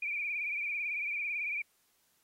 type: tone with vibrato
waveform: sine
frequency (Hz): 2367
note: D7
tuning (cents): +13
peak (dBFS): -32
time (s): 0.02-1.62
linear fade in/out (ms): 5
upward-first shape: triangle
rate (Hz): 18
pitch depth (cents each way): 84
effects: white hiss -72 dBFS RMS until 2.23 s + AAC 48 kbps